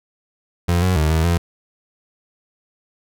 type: tone with pitch steps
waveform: 30% pulse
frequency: 86.8 / 92.1 / 77 / 80.4 / 85.7 Hz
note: F2 / F#2 / D#2 / E2 / F2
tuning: -10 / -7 / -17 / -43 / -32 cents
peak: -12 dBFS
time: 0.68-1.38 s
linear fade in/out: 10 ms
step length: 140 ms
effects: none